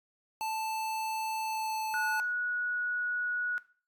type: tone with pitch glide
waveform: square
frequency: 880 to 870.9 Hz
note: A5 to A5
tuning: 0 to -18 cents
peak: -32 dBFS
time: 0.41-2.2 s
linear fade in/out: 0 ms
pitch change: -18 cents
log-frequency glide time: 1.4-2.02 s
type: tone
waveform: sine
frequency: 1462 Hz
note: F#6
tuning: 21 cents flat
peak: -30 dBFS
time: 1.94-3.58 s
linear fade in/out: 0 ms
effects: noise-tail reverb RT60 0.4 s tail -17 dB re dry + MP3 96 kbps